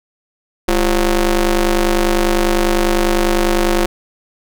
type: ring-modulated tone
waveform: sawtooth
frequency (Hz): 185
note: F#3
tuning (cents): 0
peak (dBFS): -5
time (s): 0.68-3.86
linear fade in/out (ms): 5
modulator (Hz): 160
effects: none